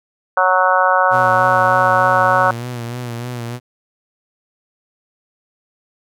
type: harmonic tone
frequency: 185 Hz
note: F#3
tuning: in tune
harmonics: 3 / 4 / 5 / 6 / 7 / 8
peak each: -18 / -18 / -18 / -18 / -18 / -18 dBFS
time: 0.37-2.51 s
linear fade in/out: 2 ms
type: tone with vibrato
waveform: sawtooth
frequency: 120.6 Hz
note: B2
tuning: 41 cents flat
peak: -20 dBFS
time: 1.1-3.6 s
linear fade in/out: 50 ms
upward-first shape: sine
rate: 3.3 Hz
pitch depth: 53 cents each way
effects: none